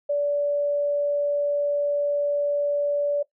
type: tone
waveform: sine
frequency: 578 Hz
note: D5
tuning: 28 cents flat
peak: -20 dBFS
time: 0.09-3.23 s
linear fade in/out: 10 ms
effects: noise-tail reverb RT60 0.1 s tail -18 dB re dry